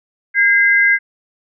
sine tone pair together, 1618 / 2055 Hz, G#6 / C7, -46 / -32 cents, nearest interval major third, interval 414 cents, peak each -12 dBFS, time 0.34-0.99 s, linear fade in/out 50 ms, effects none

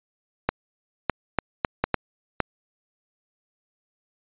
clicks, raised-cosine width 0.5 ms, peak -5 dBFS, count 7, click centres 0.49 / 1.097 / 1.387 / 1.648 / 1.84 / 1.943 / 2.403 s, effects resampled to 8000 Hz

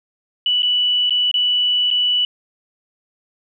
sine tone with dropouts, 2960 Hz, F#7, in tune, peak -14 dBFS, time 0.46-2.25 s, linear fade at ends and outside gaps 2 ms, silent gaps 0.622-0.63 / 1.096-1.106 / 1.314-1.341 / 1.904-1.911 s, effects none

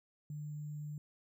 sine tone with sample-and-hold, 149.3 Hz, D3, 29 cents sharp, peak -40 dBFS, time 0.3-0.98 s, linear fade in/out 2 ms, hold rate 7350 Hz, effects none

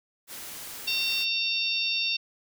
white noise, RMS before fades -40 dBFS, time 0.27-1.26 s, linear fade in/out 50 ms
harmonic tone, 910 Hz, A#5, 42 cents flat, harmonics 3 / 4 / 5 / 6, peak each -28 / -30 / -32 / -34 dBFS, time 0.87-2.17 s, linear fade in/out 10 ms
effects none

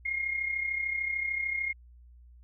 sine tone with amplitude modulation, 2139 Hz, C7, 38 cents sharp, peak -26 dBFS, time 0.05-1.73 s, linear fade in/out 10 ms, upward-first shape sine, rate 33.4 Hz, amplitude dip 60%, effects added 60 Hz sine -51 dBFS peak until 2.43 s

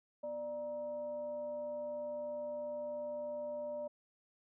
sine tone with frequency modulation, 593 Hz, D5, 17 cents sharp, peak -38 dBFS, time 0.23-3.88 s, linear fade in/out 10 ms, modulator 349 Hz, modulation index 0.38, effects none

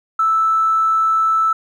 triangle tone with tanh clipping, 1316 Hz, E6, 3 cents flat, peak -12 dBFS, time 0.19-1.53 s, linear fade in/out 5 ms, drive 2 dB, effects none

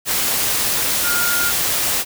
sine tone in noise, 1414 Hz, F6, 21 cents sharp, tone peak -20 dBFS, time 1.02-1.53 s, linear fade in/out 50 ms, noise white, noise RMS -19 dBFS, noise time 0.05-2.05 s, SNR -4 dB, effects none

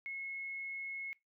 sine tone, 2177 Hz, C#7, 32 cents flat, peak -39 dBFS, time 0.06-1.13 s, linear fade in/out 0 ms, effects noise-tail reverb RT60 0.2 s tail -22 dB re dry

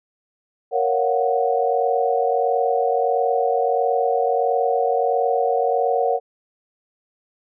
sine chord, Gb major seventh, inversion first, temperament equal, 466.2 / 554.4 / 698.5 / 740 Hz, Bb4 / Db5 / F5 / Gb5, 0 / 0 / 0 / 0 cents, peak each -21 / -23 / -26 / -21 dBFS, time 0.71-6.2 s, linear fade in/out 50 ms, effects none

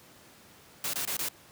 white noise bursts, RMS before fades -32 dBFS, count 4, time 0.84-1.286 s, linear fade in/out 2 ms, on 95 ms, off 22 ms, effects pink hiss -55 dBFS RMS until 1.51 s + high-pass 100 Hz 12 dB/octave

